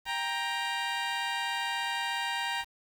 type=tone pair together; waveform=15% pulse; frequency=789 / 936.8 Hz; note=G5 / A#5; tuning=+11 / +8 cents; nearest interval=minor third; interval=297 cents; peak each=-28 / -25 dBFS; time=0.05-2.65 s; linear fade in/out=50 ms; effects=low-pass 6000 Hz 12 dB/octave + 8-bit

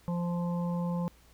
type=harmonic tone; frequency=173.8 Hz; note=F3; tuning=8 cents flat; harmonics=1 / 3 / 5 / 6; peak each=-29 / -39 / -43 / -45 dBFS; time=0.08-1.08 s; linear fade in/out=0 ms; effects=added 60 Hz sine -60 dBFS peak until 1.33 s + pink hiss -62 dBFS RMS until 1.33 s

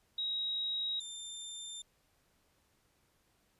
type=tone pair in turn; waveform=sine / 25% pulse; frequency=3812 / 3586 Hz; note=A#7 / A7; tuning=+38 / +32 cents; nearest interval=minor second; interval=106 cents; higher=first; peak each=-33 / -39 dBFS; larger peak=first; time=0.18-1 / 1-1.82 s; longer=neither; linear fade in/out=5 ms; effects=pink hiss -73 dBFS RMS until 3.59 s + resampled to 32000 Hz

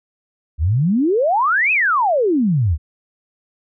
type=exponential two-way sweep; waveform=sine; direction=up then down; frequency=69.4 to 2637 to 69.4 Hz; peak=-13 dBFS; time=0.58-2.78 s; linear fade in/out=50 ms; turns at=1.72 s; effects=none

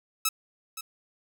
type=tone with echo; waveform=5% pulse; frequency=1300 Hz; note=E6; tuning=24 cents flat; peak=-11 dBFS; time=0.25-0.29 s; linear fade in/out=5 ms; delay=520 ms; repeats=1; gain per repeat=-12 dB; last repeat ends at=0.81 s; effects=none

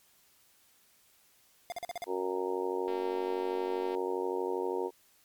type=tone bursts; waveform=square; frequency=702 Hz; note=F5; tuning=9 cents sharp; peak=-35 dBFS; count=6; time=1.7-2.041 s; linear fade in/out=0 ms; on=21 ms; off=43 ms
type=harmonic tone; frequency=92.5 Hz; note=F#2; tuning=in tune; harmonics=3 / 4 / 5 / 6 / 7 / 8 / 9 / 10; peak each=-43 / -33 / -35 / -44 / -47 / -47 / -45 / -39 dBFS; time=2.06-4.91 s; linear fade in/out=50 ms
type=click train; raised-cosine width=0.3 ms; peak=-33 dBFS; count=246; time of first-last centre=2.88-3.95 s; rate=229 Hz
effects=white hiss -65 dBFS RMS until 5.24 s + MP3 96 kbps

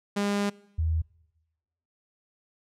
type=tone pair in turn; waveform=sawtooth / sine; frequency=202.8 / 80.48 Hz; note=G#3 / E2; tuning=-41 / -41 cents; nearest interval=octave + major third; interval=1600 cents; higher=first; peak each=-21 / -23 dBFS; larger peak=first; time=0.16-0.5 / 0.78-1.02 s; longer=first; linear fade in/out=10 ms; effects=noise-tail reverb RT60 1.0 s tail -24 dB re dry + low-pass 9000 Hz 12 dB/octave

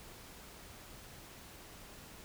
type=silence; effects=pink hiss -53 dBFS RMS until 2.24 s

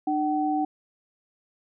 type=tone pair together; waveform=sine; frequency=301.3 / 759.2 Hz; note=D4 / F#5; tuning=+44 / +44 cents; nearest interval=octave + major third; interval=1600 cents; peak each=-25 dBFS; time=0.07-0.65 s; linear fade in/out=5 ms; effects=none

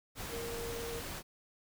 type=tone in noise; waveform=sine; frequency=466.2 Hz; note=A#4; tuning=in tune; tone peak=-40 dBFS; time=0.29-1.03 s; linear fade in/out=50 ms; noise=pink; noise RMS=-42 dBFS; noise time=0.15-1.23 s; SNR=-1 dB; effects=none

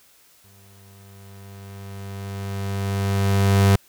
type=tone with exponential growth; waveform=35% pulse; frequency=98.5 Hz; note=G2; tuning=9 cents sharp; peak=-10 dBFS; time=0.44-3.76 s; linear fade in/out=5 ms; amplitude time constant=720 ms; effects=white hiss -55 dBFS RMS until 3.88 s

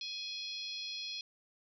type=harmonic tone with a mistuned harmonic; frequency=838 Hz; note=G#5; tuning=15 cents sharp; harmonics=3 / 4 / 5 / 6 / 7; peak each=-48 / -44 / -42 / -48 / -51 dBFS; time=0.01-1.21 s; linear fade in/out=2 ms; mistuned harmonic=7; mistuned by=-80 cents; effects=none

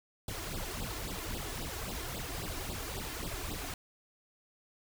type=noise with flanger; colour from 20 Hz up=pink; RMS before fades=-39 dBFS; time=0.28-3.74 s; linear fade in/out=2 ms; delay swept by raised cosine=0.23 to 2.93 ms; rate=3.7 Hz; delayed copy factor=+1; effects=none

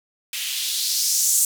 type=noise with band-pass filter sweep; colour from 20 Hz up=violet; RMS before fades=-22 dBFS; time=0.33-1.45 s; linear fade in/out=2 ms; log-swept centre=2500 to 7900 Hz; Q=2.3; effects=none

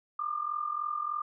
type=tone with amplitude modulation; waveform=sine; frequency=1200 Hz; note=D6; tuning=37 cents sharp; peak=-27 dBFS; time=0.19-1.22 s; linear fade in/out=5 ms; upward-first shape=sine; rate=43.3 Hz; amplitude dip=75%; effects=none

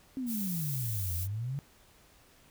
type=exponential two-way sweep; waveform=sine; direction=down then up; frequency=270 to 83.4 to 144.9 Hz; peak=-32 dBFS; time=0.17-1.59 s; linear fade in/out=0 ms; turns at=1.15 s
type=noise; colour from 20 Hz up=violet; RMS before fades=-38 dBFS; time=0.26-1.28 s; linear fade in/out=50 ms
effects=pink hiss -61 dBFS RMS until 2.5 s

